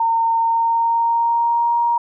sine tone with pitch glide, 914 to 941.9 Hz, A#5 to A#5, -34 to +18 cents, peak -14 dBFS, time 0-1.98 s, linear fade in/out 5 ms, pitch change +52 cents, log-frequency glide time 0.38-1.77 s, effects none

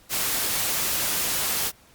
white noise, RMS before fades -25 dBFS, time 0.09-1.72 s, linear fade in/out 50 ms, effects pink hiss -55 dBFS RMS until 1.94 s + Opus 48 kbps

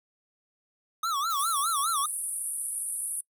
square tone with vibrato, 1229 Hz, D#6, 22 cents flat, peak -27 dBFS, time 1.03-2.06 s, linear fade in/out 5 ms, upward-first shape sine, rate 4.9 Hz, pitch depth 190 cents each way
violet noise with exponential decay, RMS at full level -37 dBFS, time 1.3-2.78 s, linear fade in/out 0 ms, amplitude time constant 320 ms
pink band-pass noise, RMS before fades -33 dBFS, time 1.39-3.21 s, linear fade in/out 5 ms, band 9200 to 11000 Hz, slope 96 dB/octave
effects noise-tail reverb RT60 0.1 s tail -25 dB re dry

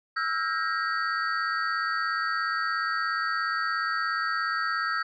sine tone cluster, 1313 / 1410 / 1613 / 1890 / 4567 Hz, E6 / F6 / G6 / A#6 / D8, -7 / +16 / +49 / +23 / -49 cents, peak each -28 / -33 / -31 / -34 / -37 dBFS, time 0.16-5.03 s, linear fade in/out 10 ms, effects tanh soft clip ceiling -16 dBFS

